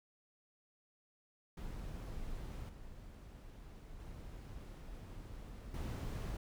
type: noise with level steps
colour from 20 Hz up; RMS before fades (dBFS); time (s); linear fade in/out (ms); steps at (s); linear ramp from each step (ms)
brown; -45 / -52 / -49 / -40; 1.57-6.37; 5; 2.69 / 4 / 5.74; 2
effects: none